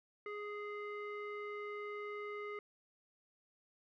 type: tone with low-pass filter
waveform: square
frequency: 415.3 Hz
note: G#4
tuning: in tune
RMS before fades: -44 dBFS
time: 0.26-2.59 s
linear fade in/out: 2 ms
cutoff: 1800 Hz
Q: 6.7
effects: none